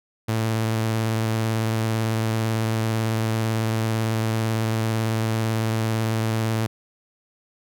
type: tone with vibrato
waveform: sawtooth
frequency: 111.5 Hz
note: A2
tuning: 23 cents sharp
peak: -17 dBFS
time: 0.28-6.67 s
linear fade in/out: 10 ms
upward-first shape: sine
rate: 18 Hz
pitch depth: 23 cents each way
effects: none